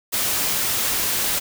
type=noise; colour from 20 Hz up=white; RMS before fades=-22 dBFS; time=0.12-1.4 s; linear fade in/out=20 ms; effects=none